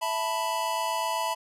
square chord, E suspended fourth, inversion none, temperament equal, 659.3 / 880 / 987.8 Hz, E5 / A5 / B5, 0 / 0 / 0 cents, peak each -34 / -32 / -30 dBFS, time 0.01-1.35 s, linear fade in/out 20 ms, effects resampled to 32000 Hz

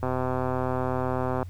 click train, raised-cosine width 1 ms, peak -14 dBFS, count 180, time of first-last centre 0.03-1.428 s, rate 128 Hz, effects added 90 Hz sine -36 dBFS peak until 1.49 s + pink hiss -59 dBFS RMS until 1.49 s

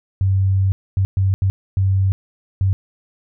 sine tone bursts at uneven times, 96.2 Hz, G2, 32 cents flat, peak -13 dBFS, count 6, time 0.21-0.72 / 0.97-1.05 / 1.17-1.34 / 1.42-1.5 / 1.77-2.12 / 2.61-2.73 s, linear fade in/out 0 ms, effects none

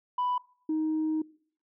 sine tone pair in turn, 991 / 313.1 Hz, B5 / D#4, +6 / +11 cents, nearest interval octave + minor sixth, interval 1995 cents, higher first, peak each -24 dBFS, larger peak neither, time 0.18-0.38 / 0.69-1.22 s, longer second, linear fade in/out 5 ms, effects noise-tail reverb RT60 0.5 s tail -22 dB re dry + tanh soft clip ceiling -23 dBFS

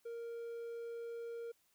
triangle tone, 466.2 Hz, A#4, in tune, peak -40 dBFS, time 0.05-1.52 s, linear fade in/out 10 ms, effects white hiss -75 dBFS RMS until 1.74 s

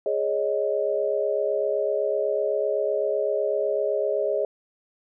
sine chord, Ab suspended fourth, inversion none, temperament equal, 415.3 / 554.4 / 622.3 Hz, Ab4 / Db5 / Eb5, 0 / 0 / 0 cents, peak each -26 dBFS, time 0.06-4.45 s, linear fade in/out 2 ms, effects none

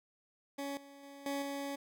20% pulse tone with level steps, 280 Hz, C#4, 18 cents sharp, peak -33 / -48 / -45 / -30 / -33 dBFS, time 0.58-1.76 s, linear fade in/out 10 ms, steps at 0.77 / 1.03 / 1.26 / 1.42 s, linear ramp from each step 2 ms, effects none

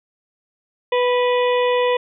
harmonic tone with a mistuned harmonic, 493.9 Hz, B4, in tune, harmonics 1 / 2 / 4 / 5 / 6 / 7, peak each -16 / -22 / -28 / -30 / -32 / -33 dBFS, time 0.92-1.97 s, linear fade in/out 5 ms, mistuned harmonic 4, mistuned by -16 cents, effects none

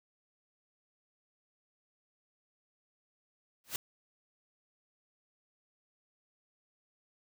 white noise with exponential growth, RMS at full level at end -31 dBFS, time 3.64-3.76 s, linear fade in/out 1 ms, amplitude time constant 24 ms, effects none

